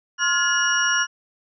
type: tone cluster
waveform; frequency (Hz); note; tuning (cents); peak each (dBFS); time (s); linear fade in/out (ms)
sine; 1055 / 1412 / 1698 / 2898 / 5640; C6 / F6 / G#6 / F#7 / F8; +14 / +19 / +38 / -37 / +16; -28 / -21 / -24 / -26 / -25; 0.18-1.07; 50
effects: none